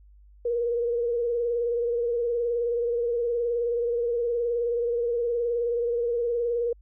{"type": "tone with vibrato", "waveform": "sine", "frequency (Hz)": 473.9, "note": "A#4", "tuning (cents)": 28, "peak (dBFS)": -23, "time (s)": [0.45, 6.73], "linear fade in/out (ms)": 5, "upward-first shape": "sine", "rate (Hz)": 19, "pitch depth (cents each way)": 39, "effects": ["added 50 Hz sine -50 dBFS peak until 6.81 s"]}